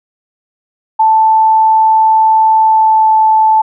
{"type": "tone with pitch glide", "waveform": "sine", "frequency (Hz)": [880, 874.9], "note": ["A5", "A5"], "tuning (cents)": [0, -10], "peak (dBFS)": -5, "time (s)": [0.99, 3.62], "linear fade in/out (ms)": 10, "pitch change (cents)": -10, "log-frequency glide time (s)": [2.57, 3.13], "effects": []}